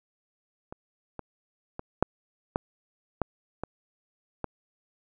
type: clicks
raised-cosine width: 1 ms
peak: -25 / -22 / -21 / -6 / -11 / -11 / -18 / -16 dBFS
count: 8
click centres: 0.725 / 1.193 / 1.794 / 2.026 / 2.559 / 3.217 / 3.636 / 4.443 s
effects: none